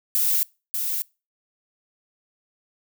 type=noise with echo; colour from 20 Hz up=violet; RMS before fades=-21 dBFS; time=0.15-0.43 s; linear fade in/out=0 ms; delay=590 ms; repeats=1; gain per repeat=-5 dB; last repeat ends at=1.02 s; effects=noise-tail reverb RT60 0.3 s tail -25 dB re dry